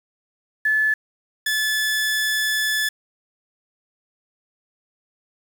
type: tone pair in turn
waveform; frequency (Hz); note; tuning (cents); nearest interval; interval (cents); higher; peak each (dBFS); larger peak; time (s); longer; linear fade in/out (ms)
sine / sawtooth; 1730 / 1730; A6 / A6; -30 / -30; unison; 0; neither; -16; neither; 0.65-0.94 / 1.46-2.89; second; 5
effects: 7-bit